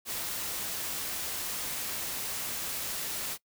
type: noise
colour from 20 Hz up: white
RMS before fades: -35 dBFS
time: 0.05-3.38 s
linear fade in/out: 50 ms
effects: noise-tail reverb RT60 0.1 s tail -22 dB re dry